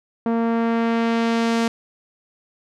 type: tone with low-pass filter sweep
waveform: sawtooth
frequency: 230 Hz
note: A#3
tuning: 23 cents flat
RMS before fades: -20 dBFS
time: 0.26-1.68 s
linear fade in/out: 2 ms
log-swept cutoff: 990 to 7400 Hz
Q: 0.73
effects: none